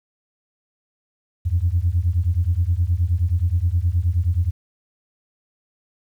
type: beating tone pair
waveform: sine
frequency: 82.41 / 91.91 Hz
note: E2 / F#2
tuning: 0 / -11 cents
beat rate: 9.5 Hz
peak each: -19 / -19 dBFS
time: 1.45-4.51 s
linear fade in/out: 20 ms
effects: tanh soft clip ceiling -9 dBFS + 9-bit